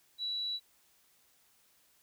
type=tone; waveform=sine; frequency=3929 Hz; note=B7; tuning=10 cents flat; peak=-33 dBFS; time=0.18-0.6 s; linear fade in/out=50 ms; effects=white hiss -68 dBFS RMS until 2.02 s